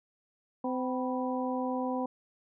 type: harmonic tone with a mistuned harmonic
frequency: 255.8 Hz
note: C4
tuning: 39 cents flat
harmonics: 1 / 2 / 3 / 4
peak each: -32 / -35 / -37 / -38 dBFS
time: 0.64-2.06 s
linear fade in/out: 5 ms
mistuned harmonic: 4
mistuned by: -67 cents
effects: none